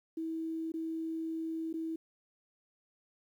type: tone with dropouts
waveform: sine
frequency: 323.9 Hz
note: E4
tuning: 30 cents flat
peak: -34 dBFS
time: 0.17-1.96 s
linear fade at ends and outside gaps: 5 ms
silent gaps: 0.72-0.739 / 1.729-1.739 s
effects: 11-bit